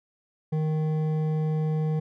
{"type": "tone with hard clipping", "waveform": "sine", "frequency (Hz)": 155.56, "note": "D#3", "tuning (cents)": 0, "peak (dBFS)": -25, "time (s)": [0.52, 2], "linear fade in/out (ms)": 10, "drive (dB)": 9, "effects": []}